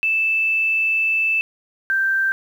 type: tone pair in turn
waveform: sine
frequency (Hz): 2637 / 1568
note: E7 / G6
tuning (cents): 0 / 0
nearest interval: major sixth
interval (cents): 900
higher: first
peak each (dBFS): -16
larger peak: neither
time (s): 0.03-1.41 / 1.9-2.32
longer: first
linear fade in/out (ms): 0
effects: 8-bit